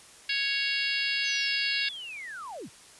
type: harmonic tone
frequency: 554.4 Hz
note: C#5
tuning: in tune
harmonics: 3 / 4 / 5 / 6 / 7 / 8 / 9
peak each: -34 / -33 / -31 / -36 / -37 / -34 / -36 dBFS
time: 0.29-1.89 s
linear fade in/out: 5 ms
type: linear sweep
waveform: sine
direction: down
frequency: 6340 to 56.2 Hz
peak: -37 dBFS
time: 1.23-2.7 s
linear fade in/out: 50 ms
effects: white hiss -52 dBFS RMS until 2.99 s + resampled to 24000 Hz